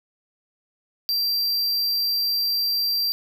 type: tone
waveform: square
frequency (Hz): 4714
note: D8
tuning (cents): +6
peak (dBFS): -21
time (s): 1.09-3.12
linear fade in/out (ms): 0
effects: none